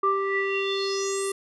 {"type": "tone with low-pass filter sweep", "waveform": "square", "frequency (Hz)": 392, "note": "G4", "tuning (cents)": 0, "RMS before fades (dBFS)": -26, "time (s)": [0.03, 1.32], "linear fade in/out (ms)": 5, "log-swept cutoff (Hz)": [1100, 10000], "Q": 6.7, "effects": []}